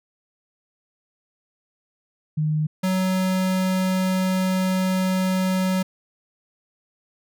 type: tone pair in turn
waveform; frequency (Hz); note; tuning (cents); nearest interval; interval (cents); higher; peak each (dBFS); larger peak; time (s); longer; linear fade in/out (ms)
sine / square; 153.6 / 186.76; D#3 / F#3; -22 / +16; minor third; 338; second; -19 / -20; first; 2.37-2.67 / 2.83-5.83; second; 10
effects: none